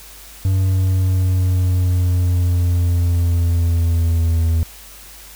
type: exponential sweep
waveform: triangle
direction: down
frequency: 95.2 to 81.9 Hz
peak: -11 dBFS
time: 0.45-4.63 s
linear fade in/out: 0 ms
effects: added 50 Hz sine -43 dBFS peak until 5.35 s + white hiss -40 dBFS RMS until 5.35 s